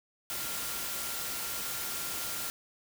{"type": "tone in noise", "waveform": "sine", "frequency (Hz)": 1390, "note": "F6", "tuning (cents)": -9, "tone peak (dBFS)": -47, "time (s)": [0.3, 2.5], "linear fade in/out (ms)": 0, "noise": "white", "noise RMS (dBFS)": -36, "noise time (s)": [0.3, 2.5], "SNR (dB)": -14, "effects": []}